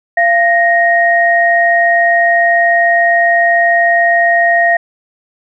sine tone pair together, 686.1 / 1867 Hz, F5 / A#6, -31 / +2 cents, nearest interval octave + perfect fourth, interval 1733 cents, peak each -10 dBFS, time 0.17-4.77 s, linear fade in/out 5 ms, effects none

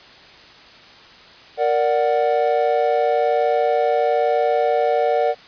triangle chord, Bb augmented, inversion none, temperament equal, 466.2 / 587.3 / 740 Hz, Bb4 / D5 / F#5, 0 / 0 / 0 cents, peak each -18 dBFS, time 1.57-5.35 s, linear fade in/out 50 ms, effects white hiss -44 dBFS RMS until 5.47 s + resampled to 11025 Hz

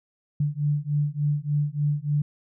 sine beating tone pair, 145.2 / 148.6 Hz, D3 / D3, -19 / +21 cents, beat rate 3.4 Hz, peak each -25 dBFS, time 0.4-2.22 s, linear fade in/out 5 ms, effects none

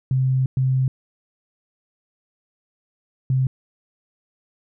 sine tone bursts at uneven times, 130.81 Hz, C3, in tune, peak -16 dBFS, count 3, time 0.11-0.46 / 0.57-0.88 / 3.3-3.47 s, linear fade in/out 2 ms, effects none

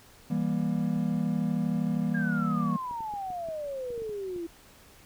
triangle chord, E diminished, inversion none, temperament just, 164.81 / 197.78 / 237.3 Hz, E3 / G3 / Bb3, 0 / +16 / +31 cents, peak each -28 dBFS, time 0.3-2.77 s, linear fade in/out 10 ms
sine exponential sweep, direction down, 1646 to 329.6 Hz, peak -32 dBFS, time 2.14-4.47 s, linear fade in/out 10 ms
clicks, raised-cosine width 3 ms, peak -34 dBFS, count 10, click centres 2.911 / 3.006 / 3.138 / 3.304 / 3.487 / 3.905 / 3.978 / 4.02 / 4.094 / 4.362 s
effects pink hiss -55 dBFS RMS until 5.05 s

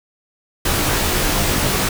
pink noise with comb filter, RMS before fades -18 dBFS, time 0.65-1.89 s, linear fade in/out 5 ms, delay 18 ms, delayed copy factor -0.95, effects none

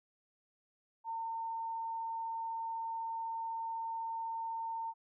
sine tone, 908 Hz, A#5, 46 cents flat, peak -36 dBFS, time 1.04-4.94 s, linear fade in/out 50 ms, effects none

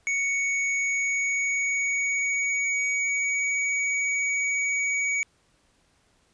square tone with pitch glide, 2227 to 2257 Hz, C#7 to C#7, +7 to +31 cents, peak -24 dBFS, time 0.07-5.23 s, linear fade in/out 0 ms, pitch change +24 cents, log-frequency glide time 0.74-3.51 s, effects pink hiss -65 dBFS RMS until 6.33 s + resampled to 22050 Hz

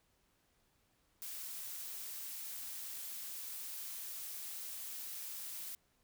blue noise, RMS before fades -45 dBFS, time 1.22-5.75 s, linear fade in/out 0 ms, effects pink hiss -75 dBFS RMS until 6.03 s

